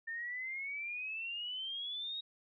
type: exponential sweep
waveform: sine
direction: up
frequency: 1800 to 3800 Hz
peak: -38 dBFS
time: 0.07-2.21 s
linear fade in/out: 10 ms
effects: none